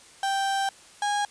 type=tone pair in turn; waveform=35% pulse; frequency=784 / 821.2 Hz; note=G5 / G#5; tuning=0 / -20 cents; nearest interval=minor second; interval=80 cents; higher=second; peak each=-22 dBFS; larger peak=neither; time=0.23-0.69 / 1.02-1.25 s; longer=first; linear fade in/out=2 ms; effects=white hiss -51 dBFS RMS until 1.3 s + resampled to 22050 Hz